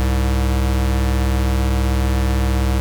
square tone pair together, 65.64 / 104.2 Hz, C2 / G#2, +6 / +6 cents, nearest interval minor sixth, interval 800 cents, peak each -16 / -24 dBFS, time 0-2.8 s, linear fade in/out 0 ms, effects 8-bit

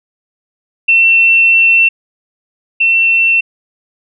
sine tone pair in turn, 2698 / 2698 Hz, E7 / E7, +40 / +40 cents, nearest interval unison, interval 0 cents, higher neither, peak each -5 / -7 dBFS, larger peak first, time 0.88-1.89 / 2.8-3.41 s, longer first, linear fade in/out 10 ms, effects none

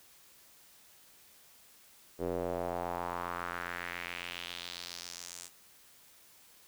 square tone with band-pass filter sweep, 43.65 Hz, F1, in tune, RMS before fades -39 dBFS, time 2.18-5.5 s, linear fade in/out 50 ms, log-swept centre 430 to 8000 Hz, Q 2.4, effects white hiss -60 dBFS RMS until 6.67 s

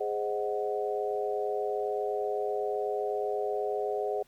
sine chord, Ab dominant seventh, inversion none, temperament equal, 415.3 / 523.3 / 622.3 / 740 Hz, Ab4 / C5 / Eb5 / Gb5, 0 / 0 / 0 / 0 cents, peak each -31 / -36 / -36 / -35 dBFS, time 0-4.23 s, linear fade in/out 10 ms, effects pink hiss -64 dBFS RMS until 4.27 s

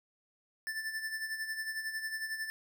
square tone with tremolo, 1763 Hz, A6, 3 cents sharp, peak -34 dBFS, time 0.67-2.5 s, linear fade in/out 0 ms, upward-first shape sine, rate 11 Hz, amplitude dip 60%, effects none

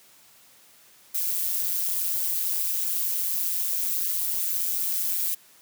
violet noise with amplitude modulation, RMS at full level -23 dBFS, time 1.14-5.35 s, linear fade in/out 10 ms, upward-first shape sine, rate 178 Hz, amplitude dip 80%, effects white hiss -55 dBFS RMS until 5.61 s + high-pass 80 Hz 12 dB/octave

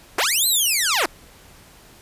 10% pulse linear two-way sweep, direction up then down, 270.4 to 4186 to 270.4 Hz, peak -9 dBFS, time 0.18-1.06 s, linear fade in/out 5 ms, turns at 0.47 s, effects pink hiss -48 dBFS RMS until 2.01 s + resampled to 32000 Hz

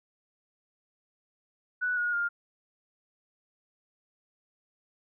sine tone with pitch steps, 1480 / 1442.9 / 1406.7 Hz, F#6 / F#6 / F6, 0 / -44 / +12 cents, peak -26 dBFS, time 1.81-2.29 s, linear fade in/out 20 ms, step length 160 ms, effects none

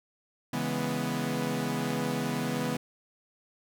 sawtooth chord, C# minor seventh, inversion none, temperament equal with one note detuned, 138.59 / 164.05 / 207.7 / 246.9 Hz, C#3 / E3 / G#3 / B3, 0 / -8 / 0 / 0 cents, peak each -32 / -31 / -32 / -28 dBFS, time 0.53-2.77 s, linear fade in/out 5 ms, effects none

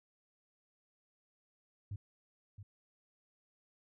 sine tone with echo, 100.9 Hz, G#2, 49 cents flat, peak -37 dBFS, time 1.91-1.96 s, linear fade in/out 5 ms, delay 670 ms, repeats 1, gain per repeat -10 dB, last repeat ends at 2.63 s, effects tanh soft clip ceiling -35 dBFS

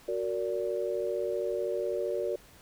sine chord, Gb augmented, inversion none, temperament just, 370 / 462.5 / 578.1 Hz, Gb4 / Bb4 / D5, 0 / -14 / -27 cents, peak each -33 dBFS, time 0.08-2.36 s, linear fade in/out 5 ms, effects pink hiss -56 dBFS RMS until 2.61 s

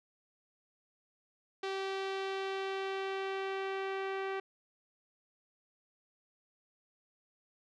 sawtooth tone with low-pass filter sweep, 386.8 Hz, G4, 23 cents flat, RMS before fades -37 dBFS, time 1.63-4.4 s, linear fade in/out 5 ms, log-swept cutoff 4100 to 2300 Hz, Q 1.3, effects none

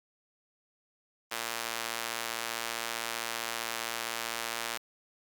sawtooth tone with high-pass filter, 115.4 Hz, A#2, 17 cents flat, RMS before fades -36 dBFS, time 1.31-4.78 s, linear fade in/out 10 ms, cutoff 1000 Hz, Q 0.5, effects Opus 32 kbps

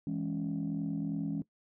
sine chord, C# minor, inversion first, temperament equal, 164.81 / 207.7 / 277.2 Hz, E3 / G#3 / C#4, 0 / 0 / 0 cents, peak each -35 / -36 / -34 dBFS, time 0.07-1.42 s, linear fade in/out 2 ms, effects noise-tail reverb RT60 0.1 s tail -19 dB re dry + tanh soft clip ceiling -26 dBFS

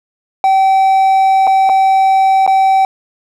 triangle tone with dropouts, 770 Hz, G5, 31 cents flat, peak -5 dBFS, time 0.44-2.85 s, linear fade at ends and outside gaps 1 ms, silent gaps 1.47-1.474 / 1.692-1.696 / 2.465-2.476 s, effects none

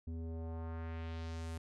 square tone with low-pass filter sweep, 81.8 Hz, E2, 13 cents flat, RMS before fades -42 dBFS, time 0.07-1.58 s, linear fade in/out 5 ms, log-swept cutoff 260 to 11000 Hz, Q 1.3, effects none

